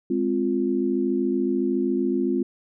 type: chord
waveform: sine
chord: F minor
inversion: first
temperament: equal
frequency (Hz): 207.7 / 261.6 / 349.2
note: Ab3 / C4 / F4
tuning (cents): 0 / 0 / 0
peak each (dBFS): -27 / -24 / -24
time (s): 0.1-2.43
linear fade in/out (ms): 5
effects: none